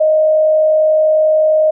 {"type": "tone with frequency modulation", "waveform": "sine", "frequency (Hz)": 622.3, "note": "D#5", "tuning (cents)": 0, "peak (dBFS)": -8, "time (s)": [0, 1.71], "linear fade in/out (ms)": 10, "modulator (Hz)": 51.3, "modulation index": 0.22, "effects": []}